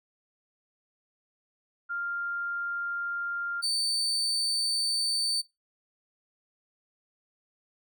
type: tone pair in turn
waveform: sine / 35% pulse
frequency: 1396.9 / 4557 Hz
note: F6 / C#8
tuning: 0 / +47 cents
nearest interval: octave + minor sixth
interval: 2047 cents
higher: second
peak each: -30 / -25 dBFS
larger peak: second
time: 1.89-3.62 / 3.62-5.42 s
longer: second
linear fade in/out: 20 ms
effects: noise-tail reverb RT60 0.2 s tail -19 dB re dry